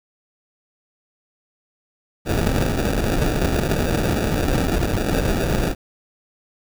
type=noise with sample-and-hold; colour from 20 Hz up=pink; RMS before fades=-20 dBFS; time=2.25-5.75 s; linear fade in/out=50 ms; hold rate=1050 Hz; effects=none